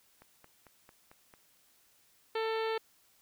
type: click train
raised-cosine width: 0.5 ms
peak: -39 dBFS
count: 6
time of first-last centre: 0.22-1.339 s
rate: 4.47 Hz
type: harmonic tone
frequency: 445.3 Hz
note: A4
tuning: 21 cents sharp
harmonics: 1 / 2 / 3 / 4 / 5 / 6 / 7 / 8 / 9 / 10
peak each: -32 / -38 / -42 / -44 / -46 / -48 / -49 / -50 / -51 / -52 dBFS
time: 2.35-2.78 s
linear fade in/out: 5 ms
effects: white hiss -67 dBFS RMS until 3.21 s